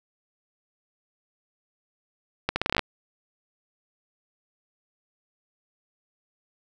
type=accelerating click train; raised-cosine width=0.3 ms; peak=-7 dBFS; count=10; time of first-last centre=2.49-2.793 s; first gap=70 ms; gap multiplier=0.8; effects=none